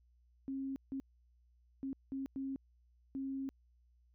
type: tone bursts at uneven times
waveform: sine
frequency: 270 Hz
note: C#4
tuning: 45 cents flat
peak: -37 dBFS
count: 6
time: 0.48-0.76 / 0.92-1 / 1.83-1.93 / 2.12-2.26 / 2.36-2.56 / 3.15-3.49 s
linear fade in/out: 0 ms
effects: added 60 Hz sine -66 dBFS peak until 4.14 s